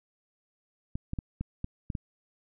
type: clicks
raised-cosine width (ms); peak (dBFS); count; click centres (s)
5; -20; 7; 0.955 / 1.134 / 1.188 / 1.41 / 1.644 / 1.902 / 1.952
effects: none